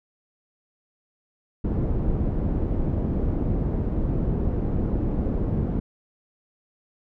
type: low-pass noise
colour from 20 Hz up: pink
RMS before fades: -24 dBFS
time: 1.64-5.8 s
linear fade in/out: 10 ms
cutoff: 340 Hz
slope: 12 dB/octave
effects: none